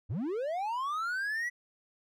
triangle linear sweep, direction up, 76.5 to 1974 Hz, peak -29 dBFS, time 0.09-1.5 s, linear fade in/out 20 ms, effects none

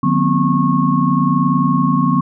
sine tone cluster, 150.9 / 182.3 / 239.4 / 260.3 / 1093 Hz, D3 / F#3 / A#3 / C4 / C#6, +47 / -25 / +46 / -9 / -25 cents, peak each -18 dBFS, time 0.03-2.21 s, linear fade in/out 5 ms, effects none

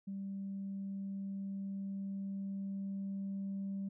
sine tone with level ramp, 195.9 Hz, G3, 1 cent flat, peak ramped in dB -38 to -35 dBFS, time 0.07-3.89 s, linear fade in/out 10 ms, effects tanh soft clip ceiling -34 dBFS

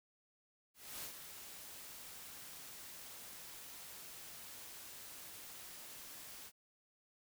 white noise with ADSR envelope, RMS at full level -45 dBFS, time 0.74-6.52 s, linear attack 290 ms, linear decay 90 ms, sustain -7 dB, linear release 56 ms, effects none

